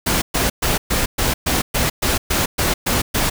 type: noise bursts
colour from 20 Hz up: pink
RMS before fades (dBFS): -18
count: 12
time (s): 0.06-3.3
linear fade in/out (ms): 10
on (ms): 160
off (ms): 120
effects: none